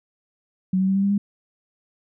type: tone with pitch steps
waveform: sine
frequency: 186.8 / 189.85 / 192.94 / 196.09 / 199.28 / 202.5 Hz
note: F#3 / F#3 / G3 / G3 / G3 / G#3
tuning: +17 / +45 / -27 / +1 / +29 / -43 cents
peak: -17 dBFS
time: 0.73-1.18 s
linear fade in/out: 5 ms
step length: 75 ms
effects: none